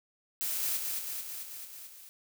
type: noise with echo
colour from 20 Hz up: blue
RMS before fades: -33 dBFS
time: 0.41-0.77 s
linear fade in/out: 0 ms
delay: 220 ms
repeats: 6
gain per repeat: -3 dB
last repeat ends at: 2.09 s
effects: none